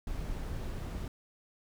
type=noise; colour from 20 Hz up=brown; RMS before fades=-37 dBFS; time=0.07-1.08 s; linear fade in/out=2 ms; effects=none